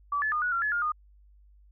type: tone with pitch steps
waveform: sine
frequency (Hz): 1152 / 1727 / 1220 / 1462 / 1374 / 1708 / 1414 / 1225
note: D6 / A6 / D#6 / F#6 / F6 / G#6 / F6 / D#6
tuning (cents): -34 / -33 / -34 / -21 / -29 / +48 / +21 / -27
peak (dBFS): -25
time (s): 0.12-0.92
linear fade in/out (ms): 5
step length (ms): 100
effects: added 50 Hz sine -54 dBFS peak until 1.71 s